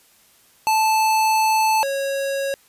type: tone pair in turn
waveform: square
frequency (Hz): 876 / 550.1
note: A5 / C#5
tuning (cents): -8 / -13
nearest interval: minor sixth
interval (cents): 805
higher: first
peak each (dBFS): -16 / -22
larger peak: first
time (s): 0.67-1.83 / 1.83-2.54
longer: first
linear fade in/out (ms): 0
effects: white hiss -55 dBFS RMS until 2.68 s + resampled to 32000 Hz